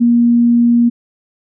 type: tone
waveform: sine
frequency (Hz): 237.1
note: A#3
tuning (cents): +30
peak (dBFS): -7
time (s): 0-0.9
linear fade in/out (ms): 20
effects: none